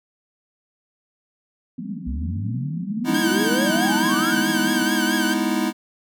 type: band-pass noise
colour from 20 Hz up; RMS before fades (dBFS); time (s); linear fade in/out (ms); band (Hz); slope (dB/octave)
white; -31; 1.78-4.83; 5; 160 to 260; 96
type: exponential sweep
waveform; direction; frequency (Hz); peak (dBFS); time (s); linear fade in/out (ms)
sine; up; 62.2 to 1657; -24; 2.06-4.41; 20
type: chord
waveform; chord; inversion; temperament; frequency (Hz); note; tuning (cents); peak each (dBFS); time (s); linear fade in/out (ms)
square; E major seventh; first; equal; 207.7 / 246.9 / 311.1 / 329.6; G#3 / B3 / D#4 / E4; 0 / 0 / 0 / 0; -26; 3.04-5.73; 50
type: tone with vibrato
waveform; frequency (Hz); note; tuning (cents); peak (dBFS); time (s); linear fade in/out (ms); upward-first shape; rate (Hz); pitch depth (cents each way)
sawtooth; 1568; G6; 0; -20; 3.14-5.34; 5; triangle; 4.6; 110
effects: none